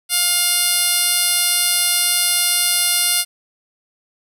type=tone with band-pass filter; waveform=10% pulse; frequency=707 Hz; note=F5; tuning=21 cents sharp; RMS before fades=-17 dBFS; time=0.09-3.25 s; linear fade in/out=50 ms; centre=9100 Hz; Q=1.4; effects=none